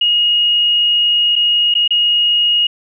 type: tone with dropouts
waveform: sine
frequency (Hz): 2874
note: F7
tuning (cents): +49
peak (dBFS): -10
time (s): 0.01-2.67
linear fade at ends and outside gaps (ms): 5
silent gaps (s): 1.356-1.361 / 1.741-1.751 / 1.878-1.906
effects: none